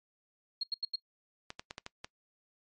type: tone bursts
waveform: sine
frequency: 4272 Hz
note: C8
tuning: 35 cents sharp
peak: -30 dBFS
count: 4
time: 0.61-0.958 s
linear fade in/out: 5 ms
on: 24 ms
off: 84 ms
type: clicks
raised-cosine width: 0.2 ms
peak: -23 dBFS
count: 6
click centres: 1.504 / 1.595 / 1.709 / 1.781 / 1.864 / 2.045 s
effects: noise-tail reverb RT60 0.1 s tail -22 dB re dry + MP3 48 kbps